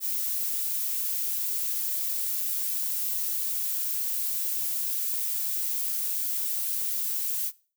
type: noise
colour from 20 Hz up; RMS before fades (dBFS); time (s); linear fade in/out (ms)
violet; -29; 0-7.52; 50
effects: noise-tail reverb RT60 0.4 s tail -21 dB re dry